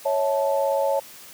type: tone cluster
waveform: sine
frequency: 554 / 651 / 875 Hz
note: C#5 / E5 / A5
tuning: -1 / -22 / -10 cents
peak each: -21 / -27 / -26 dBFS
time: 0.05-1 s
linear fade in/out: 10 ms
effects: white hiss -44 dBFS RMS until 1.33 s + high-pass 80 Hz 12 dB/octave